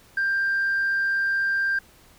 sine tone, 1586 Hz, G6, 20 cents sharp, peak -19 dBFS, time 0.17-1.79 s, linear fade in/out 5 ms, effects tanh soft clip ceiling -18 dBFS + pink hiss -54 dBFS RMS until 2.18 s

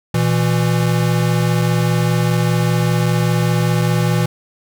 square tone pair together, 119.8 / 164.81 Hz, A#2 / E3, +48 / 0 cents, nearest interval tritone, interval 552 cents, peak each -17 dBFS, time 0.14-4.26 s, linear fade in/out 5 ms, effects none

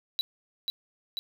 triangle tone with echo, 3937 Hz, B7, 6 cents flat, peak -23 dBFS, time 0.19-0.21 s, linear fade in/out 0 ms, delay 490 ms, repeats 2, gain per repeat -3 dB, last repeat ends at 1.19 s, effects none

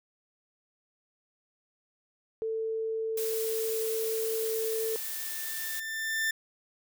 sine tone, 445 Hz, A4, 20 cents sharp, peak -29 dBFS, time 2.42-4.96 s, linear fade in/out 0 ms
blue noise, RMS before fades -36 dBFS, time 3.17-5.8 s, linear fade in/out 5 ms
40% pulse tone with exponential growth, 1782 Hz, A6, 22 cents sharp, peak -25 dBFS, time 4.24-6.31 s, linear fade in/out 5 ms, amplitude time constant 450 ms
effects none

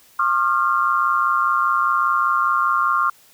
sine tone cluster, 1078 / 1203 / 1384 Hz, C#6 / D6 / F6, -49 / +41 / -16 cents, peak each -20 dBFS, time 0.19-3.1 s, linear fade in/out 5 ms, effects white hiss -52 dBFS RMS until 3.33 s

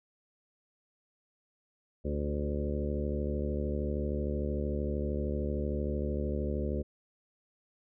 harmonic tone with a mistuned harmonic, 73.1 Hz, D2, 7 cents flat, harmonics 1 / 2 / 3 / 4 / 5 / 6 / 7 / 8, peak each -33 / -40 / -37 / -42 / -39 / -42 / -40 / -44 dBFS, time 2.04-6.83 s, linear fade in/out 20 ms, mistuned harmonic 6, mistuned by -23 cents, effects none

